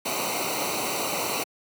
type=noise with comb filter; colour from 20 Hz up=pink; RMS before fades=-28 dBFS; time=0.05-1.44 s; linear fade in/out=10 ms; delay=0.59 ms; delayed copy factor=-0.85; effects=high-pass 150 Hz 12 dB/octave